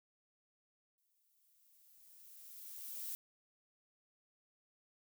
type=noise with exponential growth; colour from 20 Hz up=violet; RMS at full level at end=-42 dBFS; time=0.98-3.15 s; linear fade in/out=0 ms; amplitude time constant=470 ms; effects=none